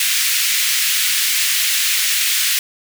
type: high-pass noise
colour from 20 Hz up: pink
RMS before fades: -17 dBFS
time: 0-2.59 s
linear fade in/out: 2 ms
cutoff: 2000 Hz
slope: 24 dB/octave
effects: none